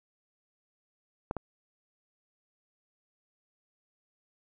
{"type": "clicks", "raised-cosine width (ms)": 1, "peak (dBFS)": [-17, -20], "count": 2, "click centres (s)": [1.311, 1.367], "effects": []}